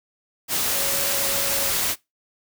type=tone in noise; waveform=sine; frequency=554.4 Hz; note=C#5; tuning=in tune; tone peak=-32 dBFS; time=0.71-1.73 s; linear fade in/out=50 ms; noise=white; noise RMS=-23 dBFS; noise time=0.48-1.96 s; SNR=-12 dB; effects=noise-tail reverb RT60 0.2 s tail -22 dB re dry